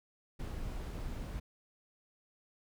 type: noise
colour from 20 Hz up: brown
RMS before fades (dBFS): -40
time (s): 0.39-1.4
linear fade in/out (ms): 10
effects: none